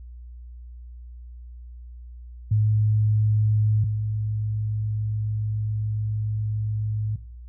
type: tone pair in turn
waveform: sine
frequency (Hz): 107.1 / 107.1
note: A2 / A2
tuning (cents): -46 / -46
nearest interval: unison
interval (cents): 0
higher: neither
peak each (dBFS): -17 / -23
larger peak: first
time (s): 2.51-3.84 / 3.84-7.16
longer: second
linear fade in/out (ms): 5
effects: noise-tail reverb RT60 0.5 s tail -18 dB re dry + added 60 Hz sine -38 dBFS peak until 7.48 s